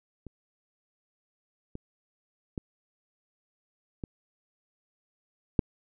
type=clicks; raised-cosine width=3 ms; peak=-29 / -25 / -20 / -22 / -8 dBFS; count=5; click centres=0.267 / 1.754 / 2.578 / 4.038 / 5.592 s; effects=none